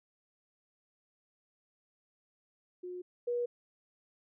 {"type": "tone pair in turn", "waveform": "sine", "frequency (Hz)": [360.2, 482.3], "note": ["F#4", "B4"], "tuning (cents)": [-46, -41], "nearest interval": "perfect fourth", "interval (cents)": 505, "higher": "second", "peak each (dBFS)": [-39, -30], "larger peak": "second", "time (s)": [[2.83, 3.02], [3.27, 3.46]], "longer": "neither", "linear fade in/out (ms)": 10, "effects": []}